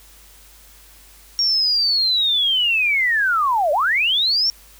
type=linear two-way sweep; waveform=sine; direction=down then up; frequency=5588 to 557 to 5588 Hz; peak=-15 dBFS; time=1.39-4.5 s; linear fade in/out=0 ms; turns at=3.72 s; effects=added 50 Hz sine -49 dBFS peak until 4.79 s + white hiss -48 dBFS RMS until 4.79 s